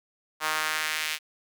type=tone with high-pass filter sweep; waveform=sawtooth; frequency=155.56 Hz; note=D#3; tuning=in tune; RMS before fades=-29 dBFS; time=0.4-1.19 s; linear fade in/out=50 ms; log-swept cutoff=1100 to 2500 Hz; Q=1.5; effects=none